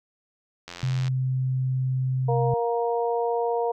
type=click train; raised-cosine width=0.2 ms; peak=-20 dBFS; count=36; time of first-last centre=0.68-1.08 s; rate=87.5 Hz
type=tone; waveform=sine; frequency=129.9 Hz; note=C3; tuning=12 cents flat; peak=-22 dBFS; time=0.83-2.54 s; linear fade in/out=2 ms
type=harmonic tone; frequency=234.8 Hz; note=A#3; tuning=13 cents sharp; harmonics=2 / 3 / 4; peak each=-24 / -28 / -30 dBFS; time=2.28-3.72 s; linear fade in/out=10 ms
effects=none